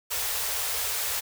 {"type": "band-stop noise", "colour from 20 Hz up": "white", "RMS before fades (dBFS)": -29, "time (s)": [0.1, 1.21], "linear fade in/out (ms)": 20, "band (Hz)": [110, 410], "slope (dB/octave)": 96, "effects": []}